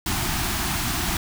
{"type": "band-stop noise", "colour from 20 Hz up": "pink", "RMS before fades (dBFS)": -25, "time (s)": [0.06, 1.17], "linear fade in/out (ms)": 2, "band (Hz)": [380, 660], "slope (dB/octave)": 96, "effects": []}